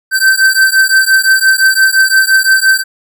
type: beating tone pair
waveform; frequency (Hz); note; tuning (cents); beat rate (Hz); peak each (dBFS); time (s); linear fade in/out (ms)
square; 1547 / 1552.8; G6 / G6; -23 / -17; 5.8; -10; 0.11-2.84; 50
effects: none